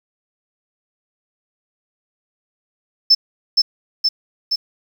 sine tone with echo, 5274 Hz, E8, in tune, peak -6 dBFS, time 3.1-3.15 s, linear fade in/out 10 ms, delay 470 ms, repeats 3, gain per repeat -3 dB, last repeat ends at 4.56 s, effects tanh soft clip ceiling -2 dBFS + 7-bit

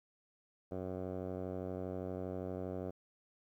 10% pulse tone with low-pass filter, 92.5 Hz, F#2, in tune, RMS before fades -41 dBFS, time 0.71-2.91 s, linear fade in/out 10 ms, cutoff 680 Hz, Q 1.7, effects 12-bit

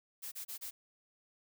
blue noise bursts, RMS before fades -43 dBFS, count 4, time 0.22-0.71 s, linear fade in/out 20 ms, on 100 ms, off 30 ms, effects none

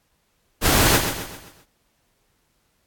pink noise with echo, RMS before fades -17 dBFS, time 0.61-1.01 s, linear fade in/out 50 ms, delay 130 ms, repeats 5, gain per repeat -7 dB, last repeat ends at 1.66 s, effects pink hiss -67 dBFS RMS until 2.86 s + AAC 64 kbps

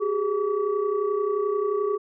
sine tone cluster, 385 / 416.4 / 1144 Hz, G4 / G#4 / D6, -31 / +5 / -46 cents, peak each -27 / -23 / -31 dBFS, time 0-1.98 s, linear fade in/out 20 ms, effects tanh soft clip ceiling -13 dBFS

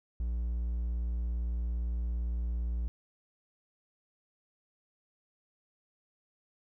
triangle tone, 58.8 Hz, A#1, 16 cents sharp, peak -28 dBFS, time 0.2-2.88 s, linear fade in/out 0 ms, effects none

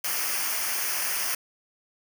white noise with comb filter, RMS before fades -28 dBFS, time 0.04-1.35 s, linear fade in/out 5 ms, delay 0.26 ms, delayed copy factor -0.75, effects none

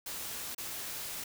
white noise with dropouts, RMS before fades -40 dBFS, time 0.06-1.24 s, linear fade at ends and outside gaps 5 ms, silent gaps 0.548-0.58 s, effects none

